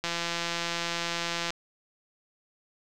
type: click train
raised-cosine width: 0.2 ms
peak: -13 dBFS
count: 250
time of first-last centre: 0.04-1.505 s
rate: 170 Hz
effects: none